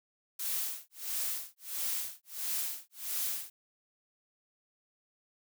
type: noise with tremolo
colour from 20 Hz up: blue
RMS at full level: -33 dBFS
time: 0.39-3.5 s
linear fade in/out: 5 ms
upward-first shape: sine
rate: 1.5 Hz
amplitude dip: 100%
effects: none